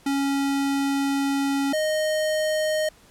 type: tone pair in turn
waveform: square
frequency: 277.2 / 619.6 Hz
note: C#4 / D#5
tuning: 0 / -7 cents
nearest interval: octave + major second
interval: 1393 cents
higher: second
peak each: -22 dBFS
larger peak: neither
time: 0.06-1.73 / 1.73-2.89 s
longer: first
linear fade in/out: 5 ms
effects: pink hiss -54 dBFS RMS until 3.1 s + low-pass 12000 Hz 12 dB/octave